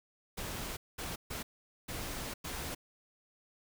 pink noise bursts at uneven times, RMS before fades -40 dBFS, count 5, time 0.37-0.77 / 0.98-1.16 / 1.3-1.43 / 1.88-2.34 / 2.44-2.75 s, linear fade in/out 10 ms, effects none

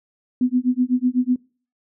sine tone with tremolo, 250.6 Hz, B3, 25 cents sharp, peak -13 dBFS, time 0.41-1.36 s, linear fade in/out 2 ms, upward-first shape sine, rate 8 Hz, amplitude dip 100%, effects noise-tail reverb RT60 0.4 s tail -22 dB re dry

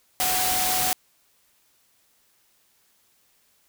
sine tone in noise, 740 Hz, F#5, in tune, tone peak -28 dBFS, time 0.2-0.93 s, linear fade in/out 0 ms, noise white, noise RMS -24 dBFS, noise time 0.2-0.93 s, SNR -7 dB, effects white hiss -64 dBFS RMS until 3.68 s

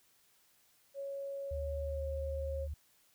sine tone with pitch glide, 554.4 to 542.1 Hz, C#5 to C#5, 0 to -39 cents, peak -38 dBFS, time 0.94-2.68 s, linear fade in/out 50 ms, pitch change -39 cents, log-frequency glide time 1.82-2.04 s
sine tone, 73.42 Hz, D2, in tune, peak -37 dBFS, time 1.51-2.74 s, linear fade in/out 5 ms
effects white hiss -69 dBFS RMS until 3.14 s

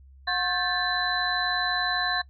sine tone cluster, 723 / 1077 / 1576 / 1749 / 4024 Hz, F#5 / C6 / G6 / A6 / B7, -40 / +50 / +9 / -11 / +32 cents, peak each -31 / -32 / -33 / -28 / -29 dBFS, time 0.27-2.22 s, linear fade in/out 10 ms, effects noise-tail reverb RT60 0.1 s tail -21 dB re dry + added 67 Hz sine -48 dBFS peak until 2.29 s

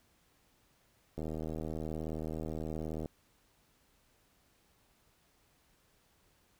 click train, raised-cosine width 2 ms, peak -26 dBFS, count 149, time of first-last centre 1.18-3.058 s, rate 78.8 Hz, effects pink hiss -70 dBFS RMS until 6.59 s

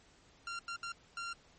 sawtooth tone bursts at uneven times, 1381 Hz, F6, 20 cents flat, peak -35 dBFS, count 4, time 0.47-0.59 / 0.68-0.76 / 0.83-0.92 / 1.17-1.33 s, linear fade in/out 2 ms, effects pink hiss -64 dBFS RMS until 1.58 s + MP3 32 kbps

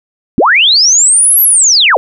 sine linear two-way sweep, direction up then down, 165 to 11840 to 412.2 Hz, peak -4 dBFS, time 0.38-1.97 s, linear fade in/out 0 ms, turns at 1.42 s, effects none

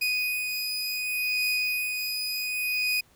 30% pulse beating tone pair, 2488 / 2488.68 Hz, D#7 / D#7, -1 / 0 cents, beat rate 0.68 Hz, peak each -30 / -25 dBFS, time 0.01-3.01 s, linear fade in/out 10 ms, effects pink hiss -61 dBFS RMS until 3.15 s

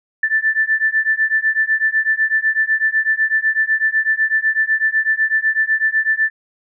sine beating tone pair, 1760 / 1768 Hz, A6 / A6, 0 / +8 cents, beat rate 8 Hz, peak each -17 dBFS, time 0.23-6.3 s, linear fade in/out 5 ms, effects none

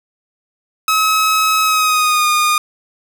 sawtooth tone with pitch glide, 1282 to 1221.3 Hz, E6 to D#6, -49 to -33 cents, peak -8 dBFS, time 0.88-2.58 s, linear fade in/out 2 ms, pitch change -84 cents, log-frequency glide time 1.63-2.27 s, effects 7-bit

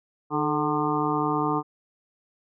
harmonic tone with a mistuned harmonic, 150.8 Hz, D3, 46 cents sharp, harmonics 1 / 2 / 3 / 5 / 6 / 7 / 8, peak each -32 / -27 / -30 / -31 / -31 / -30 / -30 dBFS, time 0.3-1.63 s, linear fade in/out 50 ms, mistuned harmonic 3, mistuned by -56 cents, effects none

